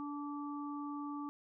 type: harmonic tone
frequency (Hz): 290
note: D4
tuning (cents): -22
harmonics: 1 / 3 / 4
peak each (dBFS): -40 / -49 / -46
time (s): 0-1.29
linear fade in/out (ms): 0
effects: none